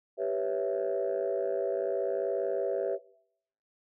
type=chord; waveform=sine; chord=C# half-diminished seventh; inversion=second; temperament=equal; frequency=392 / 493.9 / 554.4 / 659.3 Hz; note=G4 / B4 / C#5 / E5; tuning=0 / 0 / 0 / 0 cents; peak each=-32 / -32 / -32 / -32 dBFS; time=0.17-2.99 s; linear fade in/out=50 ms; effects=noise-tail reverb RT60 0.7 s tail -20 dB re dry + tanh soft clip ceiling -21 dBFS